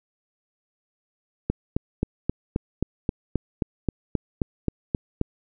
click train, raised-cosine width 3 ms, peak -9 dBFS, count 15, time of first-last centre 1.5-5.214 s, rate 3.77 Hz, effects none

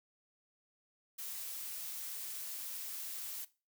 blue noise, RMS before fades -43 dBFS, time 1.18-3.45 s, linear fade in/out 10 ms, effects noise-tail reverb RT60 0.3 s tail -18 dB re dry

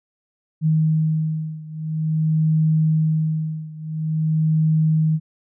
sine beating tone pair, 157.1 / 157.58 Hz, D#3 / D#3, +17 / +22 cents, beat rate 0.48 Hz, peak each -19 / -21 dBFS, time 0.61-5.2 s, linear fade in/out 50 ms, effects none

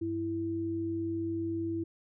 sine tone pair together, 98.63 / 331 Hz, G2 / E4, +11 / +7 cents, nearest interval octave + major sixth, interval 2096 cents, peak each -39 / -31 dBFS, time 0.01-1.84 s, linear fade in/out 10 ms, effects none

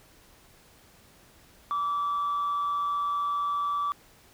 sine tone with amplitude modulation, 1156 Hz, D6, 28 cents flat, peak -22 dBFS, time 1.71-3.92 s, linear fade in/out 0 ms, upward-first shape sine, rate 175 Hz, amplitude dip 40%, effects tanh soft clip ceiling -23 dBFS + pink hiss -57 dBFS RMS until 4.33 s

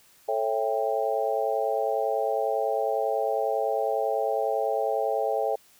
sine chord, A dominant seventh, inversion none, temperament just, 440 / 550 / 660 / 792 Hz, A4 / C#5 / E5 / G5, 0 / -14 / +2 / +18 cents, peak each -29 dBFS, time 0.28-5.56 s, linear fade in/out 10 ms, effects white hiss -58 dBFS RMS until 5.79 s

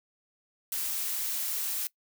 blue noise, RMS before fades -32 dBFS, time 0.72-1.87 s, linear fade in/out 2 ms, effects noise-tail reverb RT60 0.1 s tail -21 dB re dry

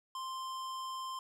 square tone, 1046.5 Hz, C6, in tune, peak -39 dBFS, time 0.15-1.19 s, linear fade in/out 2 ms, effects low-pass 10000 Hz 12 dB/octave + 12-bit

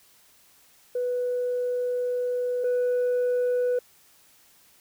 sine tone pair in turn, 493.9 / 493.9 Hz, B4 / B4, 0 / 0 cents, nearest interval unison, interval 0 cents, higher neither, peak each -23 / -19 dBFS, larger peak second, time 0.95-2.64 / 2.64-3.79 s, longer first, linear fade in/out 5 ms, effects tanh soft clip ceiling -20 dBFS + white hiss -58 dBFS RMS until 4.8 s

